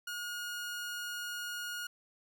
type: tone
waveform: sawtooth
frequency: 1436 Hz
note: F6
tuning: 48 cents sharp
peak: -34 dBFS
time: 0.07-1.87 s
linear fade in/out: 5 ms
effects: none